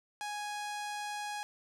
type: tone with low-pass filter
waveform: sawtooth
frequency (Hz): 830.6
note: G#5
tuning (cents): 0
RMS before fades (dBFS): -39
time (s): 0.21-1.43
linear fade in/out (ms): 0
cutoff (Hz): 8900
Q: 0.98
effects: none